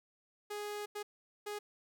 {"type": "tone bursts at uneven times", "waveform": "sawtooth", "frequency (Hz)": 415.3, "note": "G#4", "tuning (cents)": 0, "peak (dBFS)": -35, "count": 3, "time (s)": [[0.5, 0.86], [0.95, 1.03], [1.46, 1.59]], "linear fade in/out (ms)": 10, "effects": []}